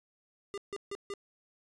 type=tone bursts; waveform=square; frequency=401.4 Hz; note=G4; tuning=41 cents sharp; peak=-37 dBFS; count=4; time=0.54-1.138 s; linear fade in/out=0 ms; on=37 ms; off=150 ms; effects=resampled to 22050 Hz + 13-bit